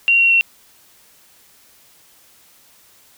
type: tone with pitch steps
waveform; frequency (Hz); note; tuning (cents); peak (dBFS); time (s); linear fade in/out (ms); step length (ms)
sine; 2756 / 2740 / 2724; F7 / F7 / F7; -24 / -34 / -44; -10; 0.08-0.41; 0; 110
effects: white hiss -51 dBFS RMS until 3.17 s